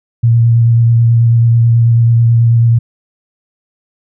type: tone with vibrato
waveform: sine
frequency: 116.54 Hz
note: A#2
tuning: in tune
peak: -5 dBFS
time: 0.23-2.79 s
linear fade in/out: 10 ms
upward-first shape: sine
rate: 9.2 Hz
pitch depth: 17 cents each way
effects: none